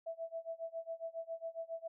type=tone with tremolo; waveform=sine; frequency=659.3 Hz; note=E5; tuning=in tune; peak=-37 dBFS; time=0.06-1.88 s; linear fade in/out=10 ms; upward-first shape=sine; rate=7.3 Hz; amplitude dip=95%; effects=none